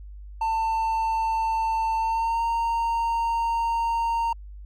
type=tone with pitch glide; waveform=triangle; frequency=895 to 923.4 Hz; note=A5 to A#5; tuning=+29 to -17 cents; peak=-20 dBFS; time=0.41-4.33 s; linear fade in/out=5 ms; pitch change=+54 cents; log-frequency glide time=1.98-2.43 s; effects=added 50 Hz sine -38 dBFS peak until 4.65 s